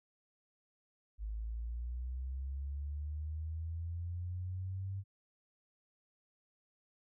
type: linear sweep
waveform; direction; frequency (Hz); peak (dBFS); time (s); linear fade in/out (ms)
sine; up; 51.91 to 98.1; -37; 1.18-5.04; 50
effects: none